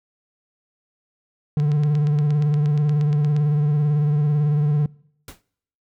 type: tone with vibrato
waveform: triangle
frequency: 148.1 Hz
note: D3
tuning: 15 cents sharp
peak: -14 dBFS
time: 1.57-4.86 s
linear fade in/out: 2 ms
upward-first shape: sine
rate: 18 Hz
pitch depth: 46 cents each way
type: click train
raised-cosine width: 0.2 ms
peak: -21 dBFS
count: 16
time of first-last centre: 1.6-3.365 s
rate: 8.5 Hz
type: noise with exponential decay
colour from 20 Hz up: pink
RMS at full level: -33 dBFS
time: 5.28-5.42 s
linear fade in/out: 2 ms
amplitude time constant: 30 ms
effects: noise-tail reverb RT60 0.7 s tail -24 dB re dry